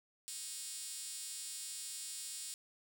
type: tone with high-pass filter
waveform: 5% pulse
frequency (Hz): 312.6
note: D#4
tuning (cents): +8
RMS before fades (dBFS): -45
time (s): 0.28-2.54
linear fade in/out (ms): 0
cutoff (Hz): 6400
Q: 3.7
effects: none